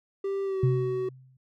triangle tone with pitch glide, 392.6 to 375.1 Hz, G4 to F#4, +3 to +24 cents, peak -25 dBFS, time 0.24-1.09 s, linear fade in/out 5 ms, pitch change -79 cents, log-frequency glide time 0.44-0.65 s
sine tone with exponential decay, 130 Hz, C3, 11 cents flat, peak -18 dBFS, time 0.63-1.37 s, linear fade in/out 5 ms, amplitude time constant 160 ms
effects none

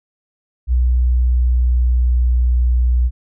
sine tone with pitch glide, 61.74 to 61.1 Hz, B1 to B1, 0 to -18 cents, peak -11 dBFS, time 0.67-3.11 s, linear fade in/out 50 ms, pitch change -18 cents, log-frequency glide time 0.87-2.29 s, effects none

